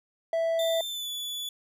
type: tone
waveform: triangle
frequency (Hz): 659.3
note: E5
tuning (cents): 0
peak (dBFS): -22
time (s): 0.33-0.81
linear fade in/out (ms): 2
type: tone with pitch glide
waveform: 40% pulse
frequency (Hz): 3568 to 3444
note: A7 to A7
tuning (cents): +23 to -38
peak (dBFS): -31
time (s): 0.59-1.49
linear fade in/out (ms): 2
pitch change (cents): -61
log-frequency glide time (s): 0.86-1.1
effects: none